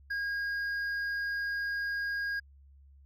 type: tone with hard clipping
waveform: sine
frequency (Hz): 1631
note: G#6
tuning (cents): -32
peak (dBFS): -32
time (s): 0.1-2.4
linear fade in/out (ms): 10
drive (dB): 4
effects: added 69 Hz sine -54 dBFS peak until 3.05 s